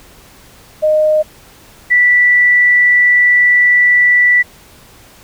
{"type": "tone pair in turn", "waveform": "sine", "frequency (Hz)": [616, 1964.7], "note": ["D#5", "B6"], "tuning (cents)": [-17, -10], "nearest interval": "octave + minor sixth", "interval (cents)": 2007, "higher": "second", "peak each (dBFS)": [-8, -6], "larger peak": "second", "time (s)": [[0.82, 1.23], [1.9, 4.43]], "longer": "second", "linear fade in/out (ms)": 20, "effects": ["pink hiss -42 dBFS RMS until 5.23 s"]}